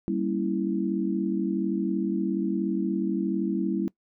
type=chord; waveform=sine; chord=G diminished seventh; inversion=none; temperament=equal; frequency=196 / 233.1 / 277.2 / 329.6 Hz; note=G3 / Bb3 / Db4 / Fb4; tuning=0 / 0 / 0 / 0 cents; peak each=-28 / -32 / -32 / -28 dBFS; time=0.08-3.88 s; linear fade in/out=0 ms; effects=noise-tail reverb RT60 0.1 s tail -21 dB re dry